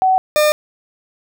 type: tone pair in turn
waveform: sine / 40% pulse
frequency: 753 / 603.4 Hz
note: F#5 / D5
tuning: +30 / +47 cents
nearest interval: major third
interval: 383 cents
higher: first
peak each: -10 dBFS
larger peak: neither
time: 0.02-0.18 / 0.36-0.52 s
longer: neither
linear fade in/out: 0 ms
effects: none